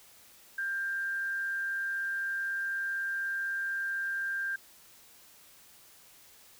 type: tone with amplitude modulation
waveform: sine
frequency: 1589 Hz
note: G6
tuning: 23 cents sharp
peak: -29 dBFS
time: 0.58-4.56 s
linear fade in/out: 5 ms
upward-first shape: sine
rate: 178 Hz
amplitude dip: 30%
effects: white hiss -57 dBFS RMS until 6.59 s